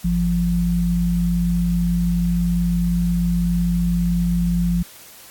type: tone pair together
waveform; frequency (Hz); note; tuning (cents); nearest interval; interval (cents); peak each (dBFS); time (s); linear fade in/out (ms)
sine; 51.96 / 173.8; G#1 / F3; +2 / -8; octave + major sixth; 2090; -22 / -17; 0.04-4.83; 10
effects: white hiss -43 dBFS RMS until 5.3 s + AAC 64 kbps